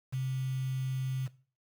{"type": "tone with quantisation", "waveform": "sine", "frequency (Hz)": 131.1, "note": "C3", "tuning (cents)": 4, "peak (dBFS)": -30, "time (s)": [0.12, 1.28], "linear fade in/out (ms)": 20, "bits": 8, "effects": ["noise-tail reverb RT60 0.4 s tail -18 dB re dry"]}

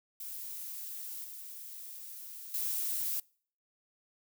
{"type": "noise with level steps", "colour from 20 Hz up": "violet", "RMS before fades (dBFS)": [-42, -46, -34], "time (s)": [0.2, 3.2], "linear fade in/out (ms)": 5, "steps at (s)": [1.24, 2.54], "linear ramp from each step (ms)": 2, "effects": ["noise-tail reverb RT60 0.5 s tail -26 dB re dry"]}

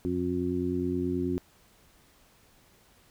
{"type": "harmonic tone", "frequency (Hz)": 89.5, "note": "F2", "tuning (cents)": 43, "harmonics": [1, 2, 3, 4], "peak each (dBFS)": [-36, -35, -30, -31], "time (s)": [0.05, 1.38], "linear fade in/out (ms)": 0, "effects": ["pink hiss -61 dBFS RMS until 3.1 s"]}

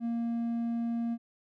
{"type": "tone with hard clipping", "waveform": "sine", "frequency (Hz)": 233.1, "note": "A#3", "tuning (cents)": 0, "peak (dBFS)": -30, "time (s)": [0, 1.18], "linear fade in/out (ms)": 50, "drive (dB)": 3, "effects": []}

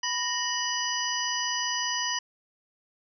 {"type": "harmonic tone with a mistuned harmonic", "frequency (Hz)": 985, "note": "B5", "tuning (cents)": -5, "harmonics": [1, 2, 3, 5, 6], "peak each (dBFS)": [-33, -33, -33, -33, -33], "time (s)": [0.03, 2.19], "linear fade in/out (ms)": 5, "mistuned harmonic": 2, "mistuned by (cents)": -100, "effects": []}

